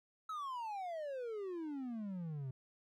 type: exponential sweep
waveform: triangle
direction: down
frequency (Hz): 1313 to 126.8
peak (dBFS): -38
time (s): 0.29-2.51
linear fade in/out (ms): 5
effects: none